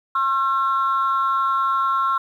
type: tone pair together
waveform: sine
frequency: 1076 / 1355.7 Hz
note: C6 / E6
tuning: +48 / +48 cents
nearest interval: major third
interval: 400 cents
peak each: -19 dBFS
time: 0.15-2.18 s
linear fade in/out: 5 ms
effects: tanh soft clip ceiling -12 dBFS + 9-bit